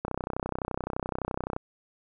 click train, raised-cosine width 1 ms, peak -16 dBFS, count 49, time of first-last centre 0.05-1.564 s, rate 31.7 Hz, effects none

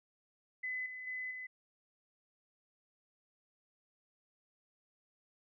sine tone with level steps, 2016 Hz, B6, 35 cents sharp, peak -36 / -43 / -38 / -42 dBFS, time 0.63-1.47 s, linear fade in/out 10 ms, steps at 0.86 / 1.07 / 1.31 s, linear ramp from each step 2 ms, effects none

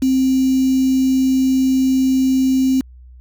sine tone with quantisation, 262.5 Hz, C4, 6 cents sharp, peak -12 dBFS, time 0.02-2.81 s, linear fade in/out 5 ms, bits 5, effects added 62 Hz sine -38 dBFS peak until 3.2 s

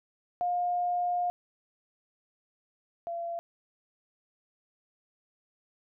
sine tone pair in turn, 710 / 681.8 Hz, F5 / F5, +28 / -42 cents, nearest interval minor second, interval 70 cents, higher first, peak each -26 / -32 dBFS, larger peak first, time 0.41-1.3 / 3.07-3.39 s, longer first, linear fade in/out 0 ms, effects none

